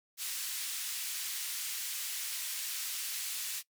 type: band-pass noise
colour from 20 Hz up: white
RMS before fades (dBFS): -38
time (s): 0.17-3.63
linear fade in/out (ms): 50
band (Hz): 2100 to 14000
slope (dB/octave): 12
effects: noise-tail reverb RT60 0.1 s tail -20 dB re dry